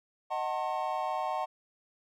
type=chord; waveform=triangle; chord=D# diminished seventh; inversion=none; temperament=just; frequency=622.3 / 746.7 / 896 / 1075.3 Hz; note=D#5 / F#5 / A5 / C6; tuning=0 / +16 / +31 / +47 cents; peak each=-35 / -32 / -34 / -35 dBFS; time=0.3-1.46 s; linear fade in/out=20 ms; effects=none